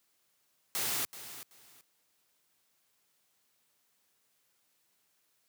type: noise with echo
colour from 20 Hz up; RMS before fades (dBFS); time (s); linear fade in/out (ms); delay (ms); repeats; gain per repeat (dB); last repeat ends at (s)
white; -33; 0.75-1.05; 0; 380; 2; -13; 1.81
effects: white hiss -74 dBFS RMS until 5.48 s + high-pass 100 Hz 12 dB/octave